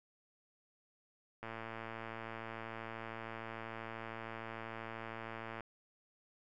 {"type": "click train", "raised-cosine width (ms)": 0.5, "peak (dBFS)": -29, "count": 473, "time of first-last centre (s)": [1.43, 5.607], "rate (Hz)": 113, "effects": []}